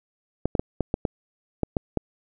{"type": "clicks", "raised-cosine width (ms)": 2, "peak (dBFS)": -9, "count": 9, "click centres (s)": [0.456, 0.552, 0.595, 0.807, 0.941, 1.052, 1.633, 1.768, 1.973], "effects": []}